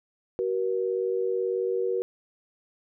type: tone pair together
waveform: sine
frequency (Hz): 378 / 476.3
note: F#4 / A#4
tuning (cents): +37 / +37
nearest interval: major third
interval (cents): 400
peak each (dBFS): -27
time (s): 0.39-2.02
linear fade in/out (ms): 0
effects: none